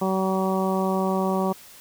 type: harmonic tone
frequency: 189.8 Hz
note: F#3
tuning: 44 cents sharp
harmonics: 1 / 2 / 3 / 4 / 5 / 6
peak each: -24 / -27 / -29 / -30 / -31 / -32 dBFS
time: 0.01-1.53 s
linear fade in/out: 10 ms
effects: white hiss -47 dBFS RMS until 1.8 s